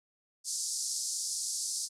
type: band-pass noise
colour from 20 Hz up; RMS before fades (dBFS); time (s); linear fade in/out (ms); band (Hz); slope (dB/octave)
pink; -35; 0.44-1.89; 50; 4800 to 10000; 48
effects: none